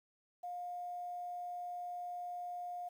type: tone with quantisation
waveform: sine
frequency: 710 Hz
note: F5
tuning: 28 cents sharp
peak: -40 dBFS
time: 0.43-2.89 s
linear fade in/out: 10 ms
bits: 11
effects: none